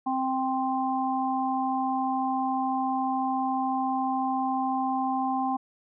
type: harmonic tone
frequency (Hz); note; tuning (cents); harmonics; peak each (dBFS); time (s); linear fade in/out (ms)
262; C4; +2; 1 / 3 / 4; -29 / -27 / -32; 0.06-5.57; 10
effects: none